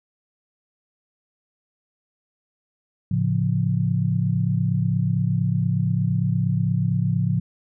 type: chord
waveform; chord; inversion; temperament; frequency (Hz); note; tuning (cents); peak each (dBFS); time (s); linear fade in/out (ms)
sine; A augmented; none; equal; 110 / 138.59 / 174.61; A2 / C#3 / E#3; 0 / 0 / 0; -23; 3.11-7.4; 5
effects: none